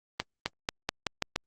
accelerating click train, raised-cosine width 0.2 ms, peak -10 dBFS, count 7, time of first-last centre 0.2-1.36 s, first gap 260 ms, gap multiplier 0.88, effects Opus 24 kbps

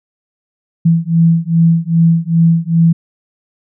sine beating tone pair, 164.81 / 167.31 Hz, E3 / E3, 0 / +26 cents, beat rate 2.5 Hz, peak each -11 dBFS, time 0.85-2.93 s, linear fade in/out 10 ms, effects none

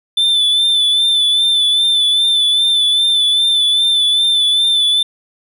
triangle tone with vibrato, 3520 Hz, A7, in tune, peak -9 dBFS, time 0.17-5.03 s, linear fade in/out 5 ms, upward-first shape sine, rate 2.5 Hz, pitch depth 37 cents each way, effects none

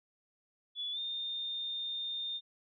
sine tone with pitch glide, 3428 to 3632 Hz, A7 to A#7, -46 to -46 cents, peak -35 dBFS, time 0.75-2.41 s, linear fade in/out 50 ms, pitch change +100 cents, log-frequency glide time 0.92-0.99 s, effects none

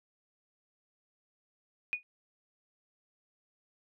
sine tone with exponential decay, 2465 Hz, D#7, 17 cents flat, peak -25 dBFS, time 1.93-2.03 s, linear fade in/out 0 ms, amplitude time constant 20 ms, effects none

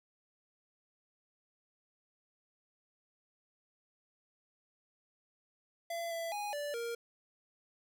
square tone with pitch steps, 677 / 667 / 826 / 583 / 467.6 Hz, E5 / E5 / G#5 / D5 / A#4, +46 / +20 / -10 / -13 / +5 cents, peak -37 dBFS, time 5.9-6.95 s, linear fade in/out 5 ms, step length 210 ms, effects none

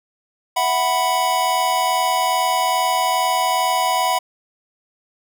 square chord, E suspended second, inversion none, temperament just, 659.3 / 741.7 / 988.9 Hz, E5 / F#5 / B5, 0 / +4 / +2 cents, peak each -26 / -21 / -20 dBFS, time 0.56-4.19 s, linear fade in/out 10 ms, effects none

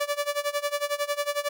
sawtooth tone with tremolo, 580 Hz, D5, 22 cents flat, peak -19 dBFS, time 0-1.49 s, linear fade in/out 10 ms, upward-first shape sine, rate 11 Hz, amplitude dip 90%, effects none

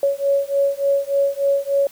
sine beating tone pair, 556 / 559.4 Hz, C#5 / C#5, +5 / +16 cents, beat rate 3.4 Hz, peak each -19 / -19 dBFS, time 0.03-1.87 s, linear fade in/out 2 ms, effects white hiss -46 dBFS RMS until 1.91 s

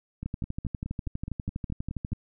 two click trains, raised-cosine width 5 ms, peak -19 / -22 dBFS, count 24 / 10, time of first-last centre 0.26-2.13 / 0.23-2.121 s, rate 12.3 / 4.76 Hz, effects none

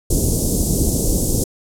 pink band-stop noise, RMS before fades -17 dBFS, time 0.1-1.44 s, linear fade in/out 5 ms, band 470 to 6500 Hz, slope 24 dB/octave, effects low-pass 12000 Hz 12 dB/octave

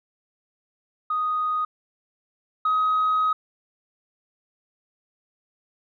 sine tone pair in turn, 1244.5 / 1262.6 Hz, D#6 / D#6, 0 / +25 cents, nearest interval unison, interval 25 cents, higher second, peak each -21 / -17 dBFS, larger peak second, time 1.1-1.65 / 2.65-3.33 s, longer second, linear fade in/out 5 ms, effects tanh soft clip ceiling -16 dBFS

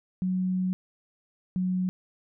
sine tone pair in turn, 184.8 / 183.83 Hz, F#3 / F#3, -2 / -11 cents, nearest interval unison, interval 9 cents, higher first, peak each -24 dBFS, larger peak neither, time 0.22-0.73 / 1.56-1.89 s, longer first, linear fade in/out 0 ms, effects none

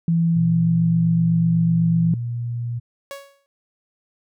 sine tone, 167 Hz, E3, 23 cents sharp, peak -15 dBFS, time 0.08-2.14 s, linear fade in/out 2 ms
sine tone with pitch glide, 120.9 to 118.96 Hz, B2 to A#2, -36 to +36 cents, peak -23 dBFS, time 0.35-2.8 s, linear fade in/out 20 ms, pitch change -28 cents, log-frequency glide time 0.48-0.94 s
sawtooth tone with exponential decay, 557 Hz, C#5, 8 cents sharp, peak -25 dBFS, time 3.11-3.46 s, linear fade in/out 0 ms, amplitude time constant 75 ms
effects none

